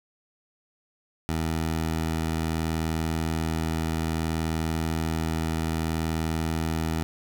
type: tone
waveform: 15% pulse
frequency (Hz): 80.6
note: E2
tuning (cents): -38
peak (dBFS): -19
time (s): 1.29-7.03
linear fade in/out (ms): 0
effects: none